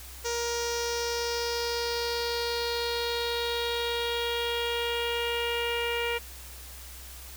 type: tone with low-pass filter sweep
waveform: sawtooth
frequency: 471.4 Hz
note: A#4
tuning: 19 cents sharp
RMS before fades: -30 dBFS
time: 0.24-6.19 s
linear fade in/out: 20 ms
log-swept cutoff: 6200 to 2600 Hz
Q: 4.4
effects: added 63 Hz sine -45 dBFS peak until 7.36 s + white hiss -46 dBFS RMS until 7.36 s